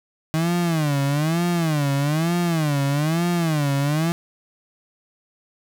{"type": "tone with vibrato", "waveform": "35% pulse", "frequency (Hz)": 155.9, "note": "D#3", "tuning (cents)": 4, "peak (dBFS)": -17, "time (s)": [0.34, 4.12], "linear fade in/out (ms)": 0, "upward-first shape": "sine", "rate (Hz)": 1.1, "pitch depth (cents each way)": 200, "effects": []}